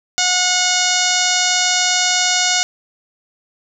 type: harmonic tone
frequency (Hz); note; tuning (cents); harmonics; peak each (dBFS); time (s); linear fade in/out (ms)
727; F#5; -31; 1 / 2 / 3 / 4 / 5 / 6 / 7 / 8 / 9 / 10; -23 / -23 / -23 / -23 / -23 / -23 / -23 / -23 / -23 / -23; 0.18-2.63; 0
effects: none